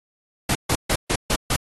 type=noise bursts; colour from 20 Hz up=pink; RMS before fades=-21 dBFS; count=6; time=0.49-1.562 s; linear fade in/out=5 ms; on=62 ms; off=140 ms; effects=AAC 32 kbps